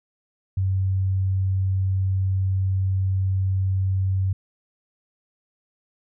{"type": "tone", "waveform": "sine", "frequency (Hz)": 95.2, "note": "F#2", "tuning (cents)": 50, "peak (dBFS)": -19, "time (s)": [0.57, 4.33], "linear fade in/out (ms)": 5, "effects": []}